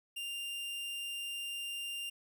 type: tone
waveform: 45% pulse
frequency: 2794 Hz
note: F7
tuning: in tune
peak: -38 dBFS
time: 0.16-2.1 s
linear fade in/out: 10 ms
effects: none